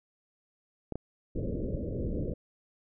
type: clicks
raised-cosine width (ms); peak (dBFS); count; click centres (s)
2; -21; 2; 0.923 / 0.956
type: low-pass noise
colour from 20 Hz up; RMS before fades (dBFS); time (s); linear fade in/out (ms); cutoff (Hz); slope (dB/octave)
pink; -33; 1.35-2.34; 10; 580; 96
effects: none